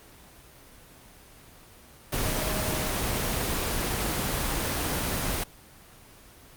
sine tone in noise, 622 Hz, D#5, 1 cent flat, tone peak -36 dBFS, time 2.25-2.92 s, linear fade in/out 10 ms, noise pink, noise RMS -28 dBFS, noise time 2.12-5.44 s, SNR -11 dB, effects pink hiss -51 dBFS RMS until 6.56 s + Opus 24 kbps

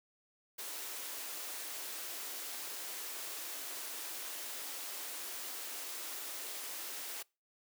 white high-pass noise, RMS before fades -43 dBFS, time 0.58-7.23 s, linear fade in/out 10 ms, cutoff 270 Hz, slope 48 dB/octave, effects noise-tail reverb RT60 0.3 s tail -26 dB re dry

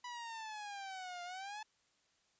sawtooth exponential two-way sweep, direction down then up, 987.8 to 698.5 to 871 Hz, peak -40 dBFS, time 0.04-1.63 s, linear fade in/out 5 ms, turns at 1.23 s, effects white hiss -75 dBFS RMS until 2.39 s + resampled to 16000 Hz

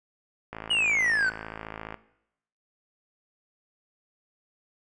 click train, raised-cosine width 0.5 ms, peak -21 dBFS, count 78, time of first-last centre 0.53-1.943 s, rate 54.5 Hz
triangle exponential sweep, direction down, 2960 to 1472 Hz, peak -20 dBFS, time 0.7-1.3 s, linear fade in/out 10 ms
effects noise-tail reverb RT60 0.8 s tail -17 dB re dry + resampled to 22050 Hz

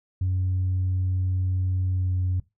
sine tone with pitch glide, 92.5 to 91.54 Hz, F#2 to F#2, 0 to -18 cents, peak -20 dBFS, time 0.21-2.4 s, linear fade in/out 5 ms, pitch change -18 cents, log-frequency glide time 1.91-2.13 s, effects noise-tail reverb RT60 0.2 s tail -20 dB re dry + tanh soft clip ceiling -19 dBFS

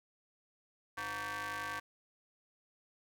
sawtooth ring-modulated tone, 211.6 Hz, G#3, 33 cents sharp, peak -31 dBFS, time 0.97-1.8 s, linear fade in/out 10 ms, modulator 1350 Hz, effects none

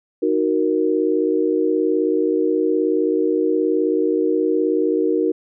sine chord, D# minor, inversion none, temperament equal, 311.1 / 370 / 466.2 Hz, D#4 / F#4 / A#4, 0 / 0 / 0 cents, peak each -20 dBFS, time 0.22-5.32 s, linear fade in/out 10 ms, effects none

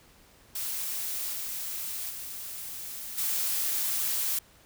blue noise with level steps, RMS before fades -33 / -35 / -39 / -29 dBFS, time 0.55-4.39 s, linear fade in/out 5 ms, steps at 1.32 / 2.09 / 3.17 s, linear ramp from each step 20 ms, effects pink hiss -58 dBFS RMS until 4.65 s

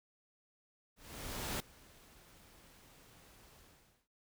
pink noise with ADSR envelope, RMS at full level -38 dBFS, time 0.96-4.08 s, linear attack 640 ms, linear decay 4 ms, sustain -23 dB, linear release 510 ms, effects none

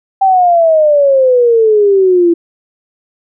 sine exponential sweep, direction down, 784 to 335.3 Hz, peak -5 dBFS, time 0.21-2.34 s, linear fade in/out 10 ms, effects none

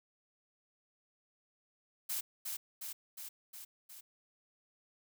blue noise with echo, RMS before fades -37 dBFS, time 2.09-2.21 s, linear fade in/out 10 ms, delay 360 ms, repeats 5, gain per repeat -3 dB, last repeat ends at 4.01 s, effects none

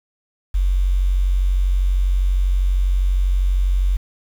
sine tone, 46.25 Hz, F#1, in tune, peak -14 dBFS, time 0.54-3.97 s, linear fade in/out 10 ms, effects 7-bit

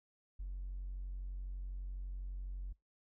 sine tone with hard clipping, 46 Hz, F#1, 9 cents flat, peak -40 dBFS, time 0.39-2.73 s, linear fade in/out 10 ms, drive 1 dB, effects noise-tail reverb RT60 0.2 s tail -25 dB re dry

